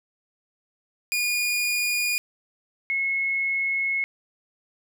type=tone pair in turn; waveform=sawtooth / sine; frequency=2439 / 2179 Hz; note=D#7 / C#7; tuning=-35 / -30 cents; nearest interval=major second; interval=195 cents; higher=first; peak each=-19 / -22 dBFS; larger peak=first; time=1.12-2.18 / 2.9-4.04 s; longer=second; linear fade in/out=0 ms; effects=none